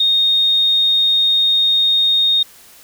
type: tone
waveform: sine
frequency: 3700 Hz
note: A#7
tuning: 14 cents flat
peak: -11 dBFS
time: 0-2.43 s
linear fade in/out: 5 ms
effects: white hiss -44 dBFS RMS until 2.83 s